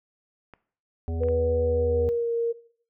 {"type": "clicks", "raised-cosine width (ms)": 0.5, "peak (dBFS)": -30, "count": 3, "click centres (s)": [0.537, 1.235, 1.286]}
{"type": "harmonic tone", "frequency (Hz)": 82.41, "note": "E2", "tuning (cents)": 0, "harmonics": [1, 3, 5, 7, 9], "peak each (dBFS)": [-27, -37, -39, -44, -45], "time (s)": [1.08, 2.09], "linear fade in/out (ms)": 0}
{"type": "tone with pitch glide", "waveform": "sine", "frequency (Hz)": [488.8, 465.4], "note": ["B4", "A#4"], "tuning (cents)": [-18, -3], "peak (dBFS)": -22, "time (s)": [1.2, 2.53], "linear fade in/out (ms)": 20, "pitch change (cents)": -85, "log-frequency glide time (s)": [1.63, 2.33]}
{"effects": ["noise-tail reverb RT60 0.5 s tail -17 dB re dry"]}